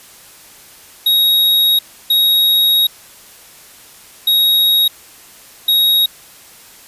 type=tone bursts at uneven times; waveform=square; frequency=3783 Hz; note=A#7; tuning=25 cents sharp; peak=-10 dBFS; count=4; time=1.06-1.79 / 2.1-2.87 / 4.27-4.88 / 5.68-6.06 s; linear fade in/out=5 ms; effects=white hiss -41 dBFS RMS until 6.87 s + resampled to 32000 Hz